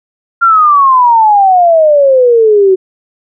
sine exponential sweep, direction down, 1396.9 to 370 Hz, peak -3 dBFS, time 0.41-2.76 s, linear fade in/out 20 ms, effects none

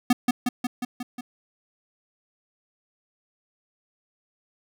square tone with echo, 246.9 Hz, B3, in tune, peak -15 dBFS, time 0.1-0.13 s, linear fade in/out 5 ms, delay 180 ms, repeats 6, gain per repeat -3 dB, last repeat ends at 1.21 s, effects none

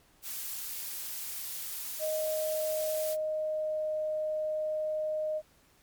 blue noise, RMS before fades -38 dBFS, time 0.22-3.17 s, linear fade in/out 50 ms
sine tone with pitch glide, 622.3 to 618 Hz, D#5 to D#5, 0 to -12 cents, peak -29 dBFS, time 1.99-5.42 s, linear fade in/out 50 ms, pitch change -12 cents, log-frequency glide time 2.83-3.94 s
effects pink hiss -64 dBFS RMS until 5.82 s + MP3 96 kbps

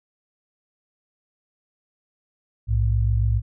sine tone pair together, 60.7 / 107.88 Hz, B1 / A2, -29 / -34 cents, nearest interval minor seventh, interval 995 cents, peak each -20 dBFS, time 2.67-3.42 s, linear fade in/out 50 ms, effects none

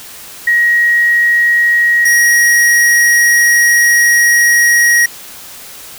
sine / square tone pair in turn, 1894 / 1894 Hz, A#6 / A#6, +27 / +27 cents, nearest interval unison, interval 0 cents, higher neither, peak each -7 dBFS, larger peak neither, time 0.47-2.05 / 2.05-5.06 s, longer second, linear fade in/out 5 ms, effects white hiss -32 dBFS RMS until 5.98 s

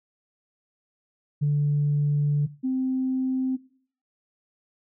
sine tone pair in turn, 146 / 260.1 Hz, D3 / C4, -10 / -10 cents, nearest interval minor seventh, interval 1000 cents, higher second, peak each -18 / -22 dBFS, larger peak first, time 1.41-2.47 / 2.63-3.57 s, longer first, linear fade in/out 20 ms, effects noise-tail reverb RT60 0.5 s tail -18 dB re dry + tanh soft clip ceiling -16 dBFS

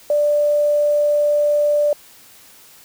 sine tone with quantisation, 589 Hz, D5, 5 cents sharp, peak -13 dBFS, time 0.1-1.93 s, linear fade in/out 2 ms, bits 7, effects white hiss -46 dBFS RMS until 2.84 s

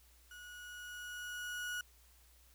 35% pulse tone with level ramp, 1458 Hz, F#6, 26 cents flat, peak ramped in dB -49 to -36 dBFS, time 0.31-1.81 s, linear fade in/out 2 ms, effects added 60 Hz sine -64 dBFS peak until 2.54 s + white hiss -67 dBFS RMS until 2.54 s

